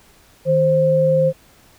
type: tone pair together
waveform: sine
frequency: 156.38 / 526 Hz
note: D#3 / C5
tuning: +9 / +9 cents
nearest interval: octave + major sixth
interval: 2100 cents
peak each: -19 / -13 dBFS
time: 0.45-1.33 s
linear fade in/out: 50 ms
effects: pink hiss -51 dBFS RMS until 1.78 s